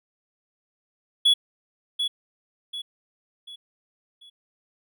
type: tone with echo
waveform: triangle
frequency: 3383 Hz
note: G#7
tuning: 31 cents sharp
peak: -13 dBFS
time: 1.25-1.34 s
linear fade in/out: 10 ms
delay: 740 ms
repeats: 4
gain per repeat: -8 dB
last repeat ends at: 4.3 s
effects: none